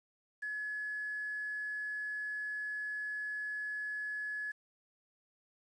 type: tone with quantisation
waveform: sine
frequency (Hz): 1700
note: G#6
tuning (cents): +40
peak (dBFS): -36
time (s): 0.42-4.52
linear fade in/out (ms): 10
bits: 10
effects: resampled to 24000 Hz